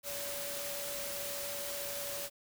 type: tone in noise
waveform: sine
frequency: 570 Hz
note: C#5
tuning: 48 cents sharp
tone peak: -43 dBFS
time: 0.03-2.3 s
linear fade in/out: 50 ms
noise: white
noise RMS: -40 dBFS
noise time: 0.03-2.3 s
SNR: -6 dB
effects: none